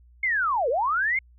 sine linear two-way sweep, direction down then up, 2182 to 443.1 to 2182 Hz, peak -21 dBFS, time 0.23-1.19 s, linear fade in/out 5 ms, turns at 0.69 s, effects added 60 Hz sine -51 dBFS peak until 1.38 s

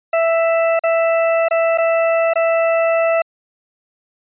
40% pulse tone with dropouts, 661 Hz, E5, 5 cents sharp, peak -12 dBFS, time 0.13-3.22 s, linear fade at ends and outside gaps 5 ms, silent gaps 0.793-0.836 / 1.485-1.509 / 1.776-1.783 / 2.336-2.356 s, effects resampled to 8000 Hz

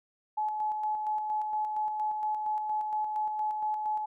sine tone with tremolo, 854 Hz, G#5, 48 cents sharp, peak -27 dBFS, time 0.37-4.06 s, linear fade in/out 10 ms, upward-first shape square, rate 4.3 Hz, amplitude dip 35%, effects none

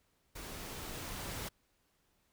pink noise with level ramp, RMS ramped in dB -46 to -41 dBFS, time 0.35-1.49 s, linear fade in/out 10 ms, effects pink hiss -75 dBFS RMS until 2.32 s

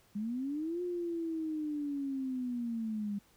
sine linear two-way sweep, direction up then down, 200 to 358.4 to 200 Hz, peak -33 dBFS, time 0.15-3.19 s, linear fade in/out 10 ms, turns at 0.82 s, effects pink hiss -66 dBFS RMS until 3.36 s

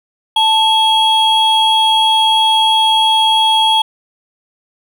triangle tone pair together, 880 / 3301 Hz, A5 / G#7, 0 / -11 cents, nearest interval octave + major seventh, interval 2289 cents, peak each -10 dBFS, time 0.36-3.82 s, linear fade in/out 5 ms, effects none

